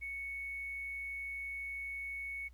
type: tone with hard clipping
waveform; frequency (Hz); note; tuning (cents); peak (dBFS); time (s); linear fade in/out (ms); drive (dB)
triangle; 2217; C#7; 0; -39; 0.01-2.49; 20; 3
effects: added 60 Hz sine -54 dBFS peak until 2.53 s + pink hiss -74 dBFS RMS until 2.53 s